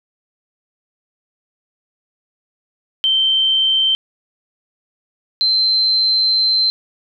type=tone pair in turn; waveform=sine; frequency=3116 / 4103 Hz; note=G7 / C8; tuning=-11 / -35 cents; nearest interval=perfect fourth; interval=476 cents; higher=second; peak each=-12 dBFS; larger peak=neither; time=3.04-3.95 / 5.41-6.7 s; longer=second; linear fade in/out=0 ms; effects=none